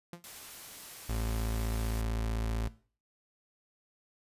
sawtooth tone with exponential decay, 173.3 Hz, F3, 13 cents flat, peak -34 dBFS, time 0.13-0.25 s, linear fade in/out 2 ms, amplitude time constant 24 ms
white noise, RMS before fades -47 dBFS, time 0.24-2.01 s, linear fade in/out 0 ms
35% pulse tone, 55.6 Hz, A1, 19 cents sharp, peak -29 dBFS, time 1.09-2.68 s, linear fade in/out 5 ms
effects noise-tail reverb RT60 0.4 s tail -17 dB re dry + resampled to 32000 Hz

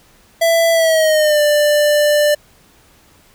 square tone with pitch glide, 665 to 592.4 Hz, E5 to D5, +15 to +15 cents, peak -11 dBFS, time 0.41-2.35 s, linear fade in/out 10 ms, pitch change -200 cents, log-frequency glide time 0.72-1.41 s, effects pink hiss -50 dBFS RMS until 3.34 s

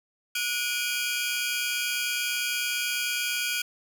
sawtooth tone cluster, 1454 / 2349 / 2478 / 3251 Hz, F#6 / D7 / D#7 / G#7, -31 / 0 / -8 / -38 cents, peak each -29 dBFS, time 0.35-3.62 s, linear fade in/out 5 ms, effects none

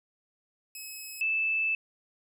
10% pulse / sine tone pair in turn, 2568 / 2631 Hz, E7 / E7, -46 / -4 cents, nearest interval unison, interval 42 cents, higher second, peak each -31 / -25 dBFS, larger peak second, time 0.75-1.21 / 1.21-1.75 s, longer second, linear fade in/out 2 ms, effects none

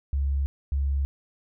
sine tone pair in turn, 69.3 / 69.3 Hz, C#2 / C#2, 0 / 0 cents, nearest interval unison, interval 0 cents, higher neither, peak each -22 dBFS, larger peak neither, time 0.13-0.46 / 0.72-1.05 s, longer neither, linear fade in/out 0 ms, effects none

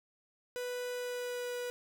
45% pulse tone with pitch glide, 493.9 to 489.6 Hz, B4 to B4, 0 to -15 cents, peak -36 dBFS, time 0.56-1.7 s, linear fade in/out 0 ms, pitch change -15 cents, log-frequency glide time 0.92-1.53 s, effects none

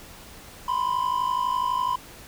triangle tone pair together, 986 / 1038 Hz, B5 / C6, -3 / -14 cents, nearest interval minor second, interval 89 cents, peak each -23 / -24 dBFS, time 0.68-1.96 s, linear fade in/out 5 ms, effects pink hiss -45 dBFS RMS until 2.27 s

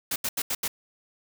white noise bursts, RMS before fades -28 dBFS, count 5, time 0.11-0.68 s, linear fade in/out 5 ms, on 50 ms, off 80 ms, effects none

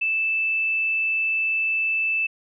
sine tone, 2637 Hz, E7, in tune, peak -20 dBFS, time 0.01-2.27 s, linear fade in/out 10 ms, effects none

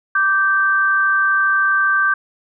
sine tone pair together, 1171 / 1561.3 Hz, D6 / G6, -5 / -7 cents, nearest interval perfect fourth, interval 498 cents, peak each -18 / -14 dBFS, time 0.15-2.14 s, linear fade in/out 5 ms, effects none

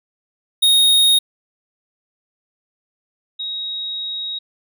square / sine tone pair in turn, 3729 / 3790 Hz, A#7 / A#7, 0 / +28 cents, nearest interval unison, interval 28 cents, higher second, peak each -11 / -23 dBFS, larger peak first, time 0.62-1.19 / 3.39-4.39 s, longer second, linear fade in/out 10 ms, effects none

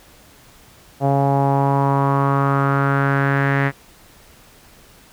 sawtooth tone with low-pass filter sweep, 138.59 Hz, C#3, in tune, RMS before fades -17 dBFS, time 1-3.72 s, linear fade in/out 50 ms, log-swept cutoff 720 to 1900 Hz, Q 4.3, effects pink hiss -48 dBFS RMS until 5.12 s

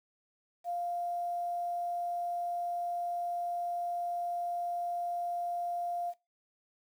sine tone with quantisation, 698.5 Hz, F5, in tune, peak -32 dBFS, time 0.64-6.14 s, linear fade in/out 50 ms, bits 10, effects noise-tail reverb RT60 0.2 s tail -17 dB re dry

